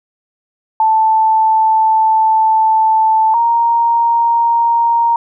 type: tone pair in turn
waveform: sine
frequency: 880 / 932.3 Hz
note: A5 / A#5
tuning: 0 / 0 cents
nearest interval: minor second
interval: 100 cents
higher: second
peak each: -8 / -9 dBFS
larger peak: first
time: 0.8-3.34 / 3.34-5.16 s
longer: first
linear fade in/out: 2 ms
effects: none